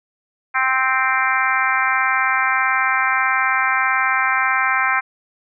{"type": "harmonic tone", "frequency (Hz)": 261.6, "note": "C4", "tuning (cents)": 0, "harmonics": [3, 4, 5, 6, 7, 8, 9], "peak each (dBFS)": [-25, -22, -22, -21, -25, -23, -25], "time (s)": [0.54, 5.01], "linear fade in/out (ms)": 20, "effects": []}